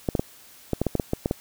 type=clicks; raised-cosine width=2 ms; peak=-9 dBFS; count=11; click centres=0.088 / 0.152 / 0.195 / 0.733 / 0.816 / 0.867 / 0.953 / 0.998 / 1.134 / 1.259 / 1.311 s; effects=white hiss -50 dBFS RMS until 1.4 s